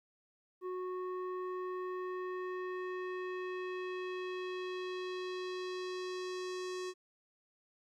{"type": "tone with low-pass filter sweep", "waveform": "square", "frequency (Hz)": 367, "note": "F#4", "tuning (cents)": -14, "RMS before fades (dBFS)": -40, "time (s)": [0.61, 6.94], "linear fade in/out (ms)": 50, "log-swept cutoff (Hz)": [950, 6700], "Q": 1.6, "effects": ["13-bit"]}